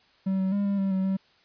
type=tone with pitch steps; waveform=triangle; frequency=191.5 / 189.6 / 201.6 / 199.5 / 194.2 / 189.5 / 192 Hz; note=G3 / F#3 / G3 / G3 / G3 / F#3 / G3; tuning=-40 / +43 / +49 / +31 / -16 / +42 / -36 cents; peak=-21 dBFS; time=0.26-1.17 s; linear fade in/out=10 ms; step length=130 ms; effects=white hiss -61 dBFS RMS until 1.44 s + resampled to 11025 Hz